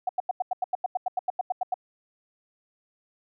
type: tone bursts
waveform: sine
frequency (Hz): 738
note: F#5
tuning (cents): -5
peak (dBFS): -22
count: 16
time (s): 0.07-1.742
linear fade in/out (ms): 5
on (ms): 22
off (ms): 88
effects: none